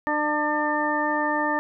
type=harmonic tone; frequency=299.4 Hz; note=D4; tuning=33 cents sharp; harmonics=1 / 2 / 3 / 4 / 6; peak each=-28 / -29 / -26 / -30 / -27 dBFS; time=0.07-1.59 s; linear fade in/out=0 ms; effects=none